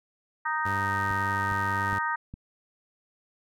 harmonic tone, 310.5 Hz, D#4, 3 cents flat, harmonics 3 / 4 / 5 / 6, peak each -30 / -31 / -32 / -33 dBFS, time 0.45-2.16 s, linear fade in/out 10 ms
sawtooth tone, 98 Hz, G2, in tune, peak -28 dBFS, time 0.65-1.99 s, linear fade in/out 10 ms
click train, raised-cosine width 5 ms, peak -27 dBFS, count 4, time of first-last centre 1.11-2.34 s, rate 2.44 Hz
effects none

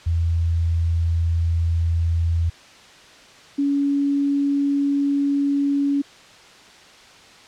sine tone pair in turn, 83.5 / 282 Hz, E2 / C#4, +23 / +30 cents, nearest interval octave + major sixth, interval 2107 cents, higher second, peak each -17 dBFS, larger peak neither, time 0.06-2.5 / 3.58-6.02 s, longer neither, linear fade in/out 10 ms, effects white hiss -46 dBFS RMS until 7.47 s + low-pass 5000 Hz 12 dB/octave

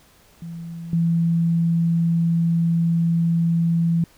sine tone with level steps, 167.5 Hz, E3, 28 cents sharp, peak -30 / -16 dBFS, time 0.42-4.04 s, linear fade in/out 2 ms, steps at 0.93 s, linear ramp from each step 2 ms, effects pink hiss -54 dBFS RMS until 4.17 s

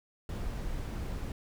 brown noise, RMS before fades -36 dBFS, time 0.29-1.32 s, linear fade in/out 2 ms, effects none

